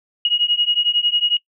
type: beating tone pair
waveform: sine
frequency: 2883 / 2894 Hz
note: F#7 / F#7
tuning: -46 / -39 cents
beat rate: 11 Hz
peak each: -18 dBFS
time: 0.25-1.37 s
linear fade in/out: 2 ms
effects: noise-tail reverb RT60 0.1 s tail -22 dB re dry